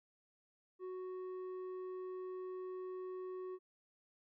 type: tone with low-pass filter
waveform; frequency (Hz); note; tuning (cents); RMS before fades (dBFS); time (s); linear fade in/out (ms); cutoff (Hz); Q
square; 370; F#4; 0; -45; 0.79-3.59; 50; 810; 1.4
effects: none